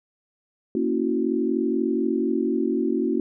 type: chord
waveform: sine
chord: F# dominant seventh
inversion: first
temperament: equal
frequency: 233.1 / 277.2 / 329.6 / 370 Hz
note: A#3 / C#4 / E4 / F#4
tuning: 0 / 0 / 0 / 0 cents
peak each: -26 dBFS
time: 0.75-3.2 s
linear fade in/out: 2 ms
effects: none